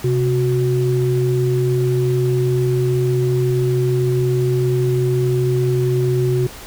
sine tone pair together, 130 / 367.7 Hz, C3 / F#4, -11 / -11 cents, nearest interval octave + tritone, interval 1800 cents, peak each -16 / -18 dBFS, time 0.04-6.47 s, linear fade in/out 5 ms, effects pink hiss -36 dBFS RMS until 6.66 s

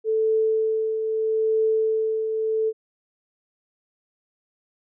sine tone with tremolo, 440 Hz, A4, in tune, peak -17 dBFS, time 0.04-2.73 s, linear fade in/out 50 ms, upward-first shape triangle, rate 0.78 Hz, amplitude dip 50%, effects none

